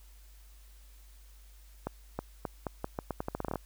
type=accelerating click train; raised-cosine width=1 ms; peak=-19 dBFS; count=16; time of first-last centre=1.87-3.557 s; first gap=320 ms; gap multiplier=0.82; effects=added 50 Hz sine -52 dBFS peak until 3.65 s + white hiss -63 dBFS RMS until 3.65 s